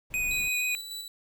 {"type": "noise", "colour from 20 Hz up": "brown", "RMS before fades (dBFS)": -43, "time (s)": [0.1, 0.49], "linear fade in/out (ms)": 10}
{"type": "tone with vibrato", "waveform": "square", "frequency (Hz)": 2489, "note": "D#7", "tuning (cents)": 0, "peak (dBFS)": -27, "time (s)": [0.14, 0.75], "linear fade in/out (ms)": 0, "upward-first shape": "sine", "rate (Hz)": 6.3, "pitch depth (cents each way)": 11}
{"type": "tone with tremolo", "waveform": "sawtooth", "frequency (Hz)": 3951, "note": "B7", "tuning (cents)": 0, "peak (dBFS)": -32, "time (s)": [0.31, 1.08], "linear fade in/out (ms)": 2, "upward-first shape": "square", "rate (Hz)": 5, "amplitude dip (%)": 35}
{"effects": []}